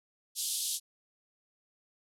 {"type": "band-pass noise", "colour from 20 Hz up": "white", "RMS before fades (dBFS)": -34, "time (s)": [0.35, 0.8], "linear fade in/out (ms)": 50, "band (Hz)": [3200, 12000], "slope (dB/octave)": 48, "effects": []}